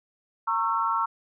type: tone cluster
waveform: sine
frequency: 919 / 1100 / 1339 Hz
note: A#5 / C#6 / E6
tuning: -25 / -14 / +27 cents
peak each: -27 dBFS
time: 0.47-1.06 s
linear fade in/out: 10 ms
effects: none